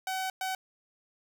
sawtooth tone bursts at uneven times, 756 Hz, F#5, 37 cents sharp, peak -27 dBFS, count 2, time 0.07-0.3 / 0.41-0.55 s, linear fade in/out 2 ms, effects none

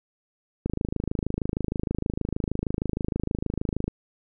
click train, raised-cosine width 3 ms, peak -13 dBFS, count 86, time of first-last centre 0.66-3.88 s, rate 26.4 Hz, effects none

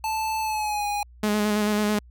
square tone with pitch glide, 877 to 823 Hz, A5 to G#5, -6 to -16 cents, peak -25 dBFS, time 0.04-1.03 s, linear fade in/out 2 ms, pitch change -110 cents, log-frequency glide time 0.41-0.86 s
sawtooth tone with vibrato, 210 Hz, G#3, 19 cents sharp, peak -17 dBFS, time 1.23-1.99 s, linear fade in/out 5 ms, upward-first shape square, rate 9.1 Hz, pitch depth 20 cents each way
effects added 60 Hz sine -46 dBFS peak until 2.1 s

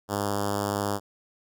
5% pulse tone with notch filter, 101.6 Hz, G#2, 38 cents flat, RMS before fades -28 dBFS, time 0.08-1 s, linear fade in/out 50 ms, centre 2500 Hz, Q 0.92, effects none

